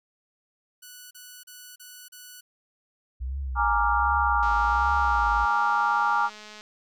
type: tone bursts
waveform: 5% pulse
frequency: 1480 Hz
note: F#6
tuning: in tune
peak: -32 dBFS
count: 5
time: 0.82-2.41 s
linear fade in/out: 10 ms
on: 290 ms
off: 35 ms
type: tone with vibrato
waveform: sine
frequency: 61.1 Hz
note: B1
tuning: 18 cents flat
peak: -28 dBFS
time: 3.2-5.46 s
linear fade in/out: 20 ms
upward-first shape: triangle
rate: 1.3 Hz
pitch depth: 240 cents each way
type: chord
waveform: sine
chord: Bb dominant seventh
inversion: third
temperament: equal with one note detuned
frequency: 830.6 / 932.3 / 1174.7 / 1392.9 Hz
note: Ab5 / Bb5 / D6 / F6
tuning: 0 / 0 / 0 / -5 cents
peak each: -26 dBFS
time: 3.55-6.3 s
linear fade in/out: 50 ms
type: click train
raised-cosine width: 0.2 ms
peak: -27 dBFS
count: 463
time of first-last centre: 4.43-6.609 s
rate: 212 Hz
effects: none